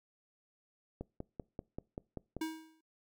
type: click train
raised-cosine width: 2 ms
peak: -27 dBFS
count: 8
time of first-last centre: 1.01-2.367 s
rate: 5.16 Hz
type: tone with exponential decay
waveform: square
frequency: 318.9 Hz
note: D#4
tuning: 43 cents sharp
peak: -33 dBFS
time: 2.41-2.81 s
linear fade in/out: 5 ms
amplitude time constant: 86 ms
effects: noise-tail reverb RT60 0.3 s tail -24 dB re dry